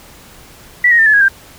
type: tone with pitch steps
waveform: sine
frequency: 1958 / 1876.1 / 1797.6 / 1722.4 / 1650.3 / 1581.2 Hz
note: B6 / A#6 / A6 / A6 / G#6 / G6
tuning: -15 / +11 / +37 / -37 / -11 / +15 cents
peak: -6 dBFS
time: 0.84-1.284 s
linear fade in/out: 5 ms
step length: 74 ms
effects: pink hiss -40 dBFS RMS until 1.58 s